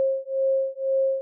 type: beating tone pair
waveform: sine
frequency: 535 / 537 Hz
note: C5 / C5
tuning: +38 / +45 cents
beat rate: 2 Hz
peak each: -24 dBFS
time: 0-1.21 s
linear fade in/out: 0 ms
effects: none